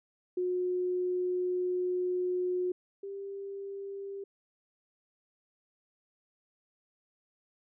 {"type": "tone pair in turn", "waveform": "sine", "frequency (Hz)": [362.2, 395.5], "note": ["F#4", "G4"], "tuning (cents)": [-37, 15], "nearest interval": "major second", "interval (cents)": 152, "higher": "second", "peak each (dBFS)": [-28, -37], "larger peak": "first", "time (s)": [[0.37, 2.72], [3.03, 4.24]], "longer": "first", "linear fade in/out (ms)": 5, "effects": []}